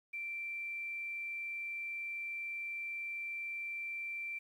sine tone with quantisation, 2349 Hz, D7, in tune, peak -38 dBFS, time 0.13-4.39 s, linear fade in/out 10 ms, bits 11, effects none

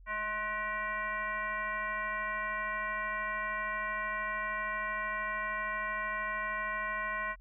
sine tone with frequency modulation, 1488 Hz, F#6, 9 cents sharp, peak -32 dBFS, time 0.06-7.36 s, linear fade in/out 50 ms, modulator 427 Hz, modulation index 1.6, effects added 43 Hz sine -51 dBFS peak until 7.4 s

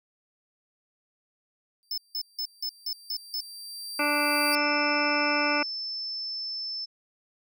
sawtooth tone with exponential growth, 4699 Hz, D8, in tune, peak -23 dBFS, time 1.83-4.55 s, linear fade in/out 0 ms, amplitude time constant 590 ms
square tone bursts, 5230 Hz, E8, 15 cents flat, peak -29 dBFS, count 7, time 1.91-3.406 s, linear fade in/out 2 ms, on 68 ms, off 170 ms
harmonic tone, 293.7 Hz, D4, in tune, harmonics 1 / 2 / 3 / 4 / 5 / 7 / 8 / 9, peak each -31 / -31 / -32 / -32 / -30 / -34 / -31 / -32 dBFS, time 3.99-5.63 s, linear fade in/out 5 ms
sine tone, 5280 Hz, E8, 2 cents sharp, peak -31 dBFS, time 4.52-6.86 s, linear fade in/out 20 ms
effects none

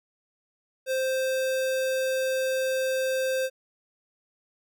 square tone, 523.3 Hz, C5, in tune, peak -25 dBFS, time 0.86-3.5 s, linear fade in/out 50 ms, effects none

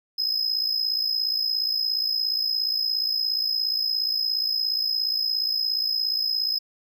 triangle tone with amplitude modulation, 5090 Hz, D#8, 39 cents sharp, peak -18 dBFS, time 0.18-6.59 s, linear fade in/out 10 ms, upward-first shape sine, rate 57.1 Hz, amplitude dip 70%, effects none

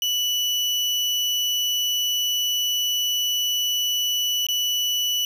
35% pulse tone with dropouts, 2960 Hz, F#7, in tune, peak -19 dBFS, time 0.02-5.25 s, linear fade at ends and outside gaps 1 ms, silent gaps 4.467-4.486 s, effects 8-bit

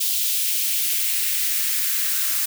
blue noise with high-pass filter sweep, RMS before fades -22 dBFS, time 0-2.46 s, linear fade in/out 10 ms, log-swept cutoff 3200 to 1400 Hz, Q 1.7, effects none

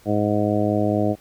harmonic tone, 104.5 Hz, G#2, 11 cents sharp, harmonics 1 / 2 / 3 / 4 / 5 / 6 / 7, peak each -25 / -24 / -23 / -28 / -27 / -25 / -29 dBFS, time 0.05-1.16 s, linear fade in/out 50 ms, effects pink hiss -53 dBFS RMS until 1.2 s

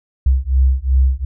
sine beating tone pair, 64.3 / 67 Hz, C2 / C2, -30 / +42 cents, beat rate 2.7 Hz, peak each -14 dBFS, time 0.26-1.25 s, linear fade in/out 5 ms, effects none

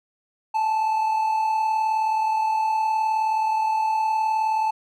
triangle tone pair together, 838 / 877.2 Hz, G#5 / A5, +15 / -6 cents, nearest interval minor second, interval 79 cents, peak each -29 / -18 dBFS, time 0.54-4.71 s, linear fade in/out 10 ms, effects none

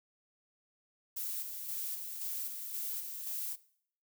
violet noise with tremolo, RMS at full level -38 dBFS, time 1.16-3.56 s, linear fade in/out 10 ms, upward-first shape square, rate 1.9 Hz, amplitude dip 40%, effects noise-tail reverb RT60 0.6 s tail -19 dB re dry

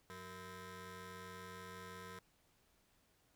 15% pulse ring-modulated tone, 278.9 Hz, C#4, 11 cents sharp, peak -40 dBFS, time 0.1-2.19 s, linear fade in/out 0 ms, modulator 740 Hz, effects pink hiss -74 dBFS RMS until 3.35 s

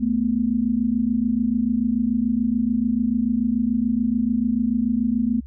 sine tone pair together, 220 / 246.9 Hz, A3 / B3, 0 / 0 cents, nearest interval major second, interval 200 cents, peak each -21 dBFS, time 0-5.41 s, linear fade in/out 20 ms, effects added 68 Hz sine -36 dBFS peak until 5.46 s

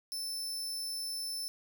sawtooth tone, 5290 Hz, E8, 5 cents sharp, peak -33 dBFS, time 0.12-1.48 s, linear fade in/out 0 ms, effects none

